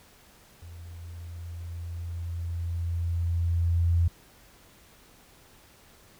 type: tone with level ramp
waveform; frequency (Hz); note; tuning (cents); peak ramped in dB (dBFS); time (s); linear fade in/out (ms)
sine; 85.1; F2; -44; -41 to -19; 0.62-4.08; 5
effects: pink hiss -56 dBFS RMS until 6.19 s